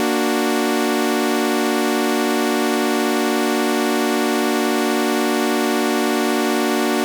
sawtooth chord, Bb augmented, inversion none, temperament equal, 233.1 / 293.7 / 370 Hz, Bb3 / D4 / F#4, 0 / 0 / 0 cents, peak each -17 dBFS, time 0-7.04 s, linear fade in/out 0 ms, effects none

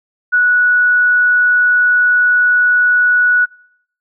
sine tone, 1470 Hz, F#6, 12 cents flat, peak -8 dBFS, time 0.32-3.46 s, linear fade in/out 20 ms, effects noise-tail reverb RT60 0.8 s tail -26 dB re dry

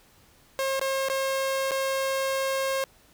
sawtooth tone with dropouts, 537 Hz, C5, 45 cents sharp, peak -21 dBFS, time 0.59-2.84 s, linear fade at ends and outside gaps 0 ms, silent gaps 0.795-0.814 / 1.086-1.099 / 1.71-1.717 s, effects pink hiss -58 dBFS RMS until 3.13 s

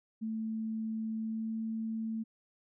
sine tone with pitch glide, 221.1 to 222.8 Hz, A3 to A3, +9 to +22 cents, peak -33 dBFS, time 0.21-2.24 s, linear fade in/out 20 ms, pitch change +13 cents, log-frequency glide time 1.17-1.56 s, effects none

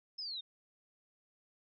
sine linear sweep, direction down, 5274 to 3603 Hz, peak -39 dBFS, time 0.18-0.41 s, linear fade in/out 10 ms, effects none

